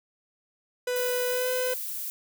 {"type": "tone with pitch glide", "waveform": "45% pulse", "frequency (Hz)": [495.9, 505.7], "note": ["B4", "B4"], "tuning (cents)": [7, 41], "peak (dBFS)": -26, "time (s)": [0.87, 1.74], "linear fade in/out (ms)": 5, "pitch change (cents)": 34, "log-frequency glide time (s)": [1.28, 1.49]}
{"type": "noise", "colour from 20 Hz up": "violet", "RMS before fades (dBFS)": -34, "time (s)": [0.96, 2.1], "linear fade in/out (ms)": 0}
{"effects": []}